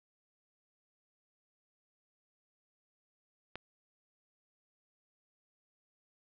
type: click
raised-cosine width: 0.3 ms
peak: -24 dBFS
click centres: 3.556 s
effects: low-pass 4000 Hz 12 dB/octave